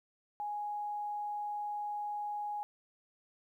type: tone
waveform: sine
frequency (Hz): 830.6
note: G#5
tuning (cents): 0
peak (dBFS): -35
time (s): 0.4-2.63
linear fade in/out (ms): 0
effects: 12-bit